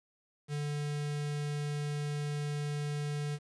square tone with notch filter, 146.83 Hz, D3, in tune, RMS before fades -35 dBFS, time 0.48-3.39 s, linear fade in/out 50 ms, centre 920 Hz, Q 1.5, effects resampled to 22050 Hz + 10-bit

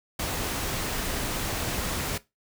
pink noise, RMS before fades -30 dBFS, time 0.19-2.18 s, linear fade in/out 5 ms, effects noise-tail reverb RT60 0.2 s tail -18 dB re dry

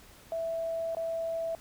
sine tone with dropouts, 659.3 Hz, E5, in tune, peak -30 dBFS, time 0.32-1.55 s, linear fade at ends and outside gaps 1 ms, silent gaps 0.949-0.969 s, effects pink hiss -55 dBFS RMS until 1.6 s

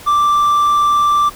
triangle tone, 1174.7 Hz, D6, in tune, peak -8 dBFS, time 0.06-1.3 s, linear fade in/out 20 ms, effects pink hiss -36 dBFS RMS until 1.35 s

